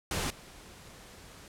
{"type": "noise with level steps", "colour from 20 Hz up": "pink", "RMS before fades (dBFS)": [-32, -51], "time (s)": [0.11, 1.48], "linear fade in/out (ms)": 2, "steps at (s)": 0.3, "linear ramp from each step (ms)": 5, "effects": ["low-pass 11000 Hz 12 dB/octave"]}